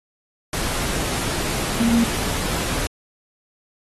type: tone in noise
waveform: sine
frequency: 233.1 Hz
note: A#3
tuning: in tune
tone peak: -14 dBFS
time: 1.8-2.04 s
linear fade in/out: 2 ms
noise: pink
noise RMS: -25 dBFS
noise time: 0.53-2.87 s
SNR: +8 dB
effects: AAC 32 kbps